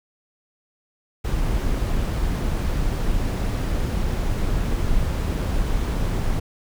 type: noise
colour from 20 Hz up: brown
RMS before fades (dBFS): -22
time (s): 1.24-6.4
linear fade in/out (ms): 10
effects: none